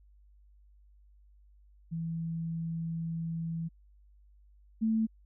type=tone pair in turn; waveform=sine; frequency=164.81 / 221.6 Hz; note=E3 / A3; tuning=0 / +13 cents; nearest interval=perfect fourth; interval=513 cents; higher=second; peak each=-32 / -25 dBFS; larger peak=second; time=1.91-3.69 / 4.81-5.07 s; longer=first; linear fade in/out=20 ms; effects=added 50 Hz sine -57 dBFS peak until 5.25 s